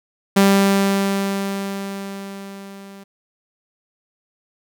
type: tone with level ramp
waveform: sawtooth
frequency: 196.9 Hz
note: G3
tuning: 8 cents sharp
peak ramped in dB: -6 to -34 dBFS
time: 0.36-3.04 s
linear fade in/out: 10 ms
effects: none